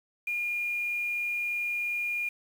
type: tone with quantisation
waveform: sine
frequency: 2421 Hz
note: D#7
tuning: 48 cents flat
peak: -28 dBFS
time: 0.27-2.29 s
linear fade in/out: 5 ms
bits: 8
effects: none